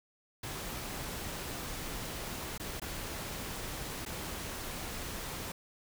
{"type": "noise with dropouts", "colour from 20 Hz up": "pink", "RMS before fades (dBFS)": -40, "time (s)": [0.43, 5.52], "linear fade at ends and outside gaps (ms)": 5, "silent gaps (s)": [[2.579, 2.597], [2.799, 2.817], [4.052, 4.061]], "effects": []}